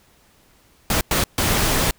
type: noise bursts at uneven times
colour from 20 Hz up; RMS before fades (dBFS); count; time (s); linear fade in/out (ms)
pink; -19; 3; 0.9-1.01 / 1.11-1.24 / 1.38-1.91; 2
effects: pink hiss -56 dBFS RMS until 1.98 s